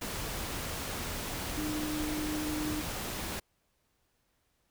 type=tone in noise; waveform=sine; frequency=304.2 Hz; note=D#4; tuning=39 cents flat; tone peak=-33 dBFS; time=1.57-2.82 s; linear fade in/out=10 ms; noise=pink; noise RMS=-37 dBFS; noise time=0.01-3.4 s; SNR=+1 dB; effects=pink hiss -75 dBFS RMS until 4.7 s